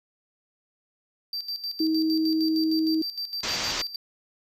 triangle tone with tremolo, 4681 Hz, D8, 7 cents flat, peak -27 dBFS, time 1.33-3.96 s, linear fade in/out 2 ms, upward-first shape square, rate 6.5 Hz, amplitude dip 70%
sine tone, 317 Hz, D#4, 32 cents sharp, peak -21 dBFS, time 1.8-3.02 s, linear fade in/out 5 ms
white low-pass noise, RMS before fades -30 dBFS, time 3.43-3.82 s, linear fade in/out 5 ms, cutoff 6400 Hz, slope 48 dB/octave
effects none

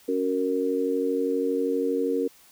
harmonic tone, 92.5 Hz, F#2, in tune, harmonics 3 / 4 / 5, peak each -27 / -30 / -25 dBFS, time 0.08-2.28 s, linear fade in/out 10 ms, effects white hiss -55 dBFS RMS until 2.51 s

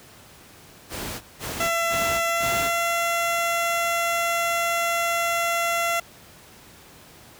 pink noise bursts, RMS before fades -31 dBFS, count 4, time 0.89-2.71 s, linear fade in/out 50 ms, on 320 ms, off 180 ms
15% pulse tone with pitch glide, 673 to 681.2 Hz, E5 to F5, +36 to -43 cents, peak -15 dBFS, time 1.6-6 s, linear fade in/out 5 ms, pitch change +21 cents, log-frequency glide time 2.27-2.53 s
effects pink hiss -48 dBFS RMS until 7.39 s + high-pass 60 Hz 12 dB/octave

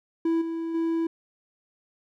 triangle tone with level steps, 329.6 Hz, E4, in tune, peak -19 / -26 / -21 dBFS, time 0.25-1.07 s, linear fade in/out 5 ms, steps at 0.41 / 0.74 s, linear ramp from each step 10 ms, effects none

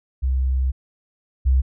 sine tone pair in turn, 65.1 / 65.1 Hz, C2 / C2, -8 / -8 cents, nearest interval unison, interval 0 cents, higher neither, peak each -17 / -13 dBFS, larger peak second, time 0.22-0.72 / 1.45-1.62 s, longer first, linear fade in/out 20 ms, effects none

